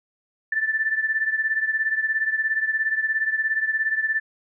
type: beating tone pair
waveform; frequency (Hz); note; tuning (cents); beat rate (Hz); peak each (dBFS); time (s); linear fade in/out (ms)
sine; 1760 / 1777; A6 / A6; 0 / +17; 17; -22 / -26; 0.52-4.2; 5
effects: none